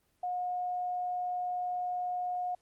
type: tone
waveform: sine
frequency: 721 Hz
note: F#5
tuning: 45 cents flat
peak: -31 dBFS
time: 0.23-2.55 s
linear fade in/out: 5 ms
effects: pink hiss -73 dBFS RMS until 2.61 s + Opus 24 kbps